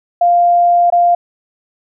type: tone with dropouts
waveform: sine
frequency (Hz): 698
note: F5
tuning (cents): -1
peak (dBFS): -7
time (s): 0.21-1.15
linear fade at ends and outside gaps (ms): 5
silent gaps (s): 0.902-0.923
effects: none